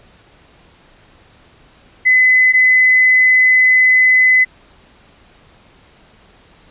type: tone pair in turn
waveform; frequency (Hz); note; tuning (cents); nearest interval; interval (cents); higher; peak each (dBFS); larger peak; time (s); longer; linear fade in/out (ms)
sine; 2021 / 2021; B6 / B6; +39 / +39; unison; 0; neither; -7; neither; 2.05-2.53 / 2.53-4.45; second; 20
effects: pink hiss -48 dBFS RMS until 6.7 s + resampled to 8000 Hz